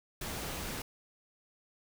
pink noise, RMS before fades -39 dBFS, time 0.21-0.82 s, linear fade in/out 5 ms, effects none

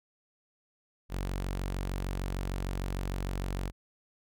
sawtooth tone, 46.57 Hz, F#1, 12 cents sharp, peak -28 dBFS, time 1.09-3.72 s, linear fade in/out 50 ms, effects none

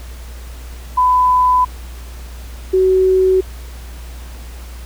sine tone pair in turn, 1002 / 375.3 Hz, B5 / F#4, +25 / +25 cents, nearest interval octave + perfect fourth, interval 1700 cents, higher first, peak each -9 dBFS, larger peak neither, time 0.97-1.65 / 2.73-3.41 s, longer neither, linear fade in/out 10 ms, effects added 60 Hz sine -29 dBFS peak until 4.85 s + pink hiss -40 dBFS RMS until 4.85 s

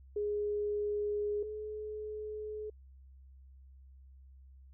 sine tone pair in turn, 415.2 / 426.4 Hz, G#4 / G#4, 0 / +46 cents, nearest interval unison, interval 46 cents, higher second, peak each -31 / -38 dBFS, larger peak first, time 0.16-1.43 / 1.43-2.7 s, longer neither, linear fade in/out 5 ms, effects added 66 Hz sine -53 dBFS peak until 4.73 s

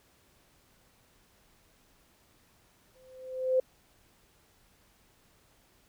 sine tone with exponential growth, 516 Hz, C5, 24 cents flat, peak -20 dBFS, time 2.95-3.6 s, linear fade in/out 5 ms, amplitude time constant 140 ms, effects pink hiss -65 dBFS RMS until 5.88 s

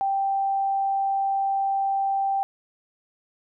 sine tone, 784 Hz, G5, in tune, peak -21 dBFS, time 0.01-2.43 s, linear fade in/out 0 ms, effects none

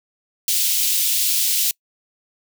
white high-pass noise, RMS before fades -19 dBFS, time 0.48-1.71 s, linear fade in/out 2 ms, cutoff 2800 Hz, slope 24 dB/octave, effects noise-tail reverb RT60 0.1 s tail -26 dB re dry

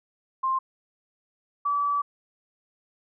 sine tone pair in turn, 1054 / 1150.7 Hz, C6 / D6, +12 / -36 cents, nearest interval major second, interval 152 cents, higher second, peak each -22 dBFS, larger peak neither, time 0.43-0.59 / 1.65-2.02 s, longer second, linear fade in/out 10 ms, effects none

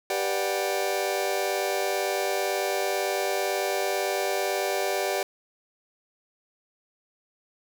sawtooth chord, G major seventh, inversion none, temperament just, 392 / 490 / 588 / 735 Hz, G4 / B4 / D5 / F#5, 0 / -14 / +2 / -12 cents, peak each -25 / -29 / -25 / -27 dBFS, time 0.1-5.23 s, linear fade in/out 2 ms, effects none

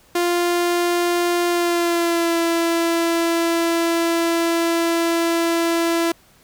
sawtooth tone with pitch glide, 348.8 to 335.2 Hz, F4 to E4, -2 to +29 cents, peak -13 dBFS, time 0.15-6.12 s, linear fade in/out 5 ms, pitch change -69 cents, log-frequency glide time 1.48-2.38 s, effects pink hiss -53 dBFS RMS until 6.43 s

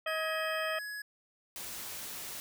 harmonic tone, 634 Hz, D#5, 32 cents sharp, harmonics 1 / 2 / 3 / 4 / 5, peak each -35 / -38 / -40 / -41 / -42 dBFS, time 0.06-0.79 s, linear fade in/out 5 ms
square tone with pitch glide, 1661.2 to 1681.5 Hz, G#6 to G#6, 0 to +21 cents, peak -39 dBFS, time 0.07-1.02 s, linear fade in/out 5 ms, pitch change +21 cents, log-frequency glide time 0.26-0.84 s
white noise, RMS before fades -42 dBFS, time 1.56-2.4 s, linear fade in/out 0 ms
effects none

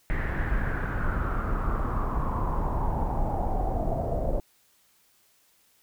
brown noise with low-pass filter sweep, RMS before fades -27 dBFS, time 0.1-4.4 s, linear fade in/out 0 ms, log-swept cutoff 1900 to 610 Hz, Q 5.4, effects white hiss -64 dBFS RMS until 5.82 s

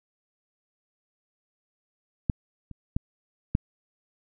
clicks, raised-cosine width 5 ms, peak -10 / -28 / -13 / -9 dBFS, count 4, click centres 2.298 / 2.713 / 2.965 / 3.551 s, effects none

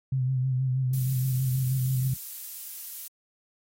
sine tone with vibrato, 129.7 Hz, C3, 15 cents flat, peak -23 dBFS, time 0.12-2.14 s, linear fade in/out 5 ms, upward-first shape sine, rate 6.3 Hz, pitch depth 43 cents each way
violet noise, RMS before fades -37 dBFS, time 0.93-3.08 s, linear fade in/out 5 ms
effects AAC 48 kbps

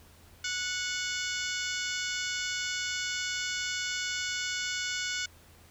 harmonic tone with a mistuned harmonic, 736 Hz, F#5, 9 cents flat, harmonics 2 / 3 / 4 / 5 / 6 / 7 / 8 / 9 / 10, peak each -36 / -38 / -39 / -40 / -41 / -41 / -42 / -43 / -43 dBFS, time 0.44-5.26 s, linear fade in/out 5 ms, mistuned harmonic 5, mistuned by -77 cents, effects added 84 Hz sine -58 dBFS peak until 5.7 s + pink hiss -58 dBFS RMS until 5.7 s

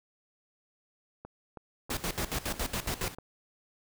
click train, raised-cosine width 1 ms, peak -29 dBFS, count 7, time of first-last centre 1.25-3.185 s, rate 3.1 Hz
pink noise with tremolo, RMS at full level -32 dBFS, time 1.9-3.15 s, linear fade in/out 5 ms, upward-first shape square, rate 7.2 Hz, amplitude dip 80%
effects none

